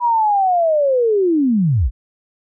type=linear sweep; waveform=sine; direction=down; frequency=979 to 41.2 Hz; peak=-12 dBFS; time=0-1.91 s; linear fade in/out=50 ms; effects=none